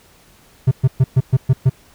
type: tone bursts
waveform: triangle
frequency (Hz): 130.3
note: C3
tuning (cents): -7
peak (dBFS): -6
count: 7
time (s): 0.67-1.698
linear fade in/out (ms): 10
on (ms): 44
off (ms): 120
effects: pink hiss -50 dBFS RMS until 1.94 s